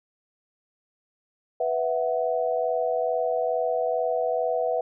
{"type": "chord", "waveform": "sine", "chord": "B suspended fourth", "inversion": "none", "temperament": "just", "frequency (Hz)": [493.9, 658.5, 740.8], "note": ["B4", "E5", "F#5"], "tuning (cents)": [0, -2, 2], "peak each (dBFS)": [-26, -26, -29], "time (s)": [1.6, 4.81], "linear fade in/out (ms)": 5, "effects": []}